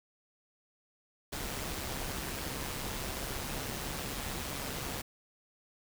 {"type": "noise with amplitude modulation", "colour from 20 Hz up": "pink", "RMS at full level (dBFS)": -36, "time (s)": [1.32, 5.02], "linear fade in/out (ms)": 10, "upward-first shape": "sine", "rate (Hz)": 138, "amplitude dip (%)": 45, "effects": []}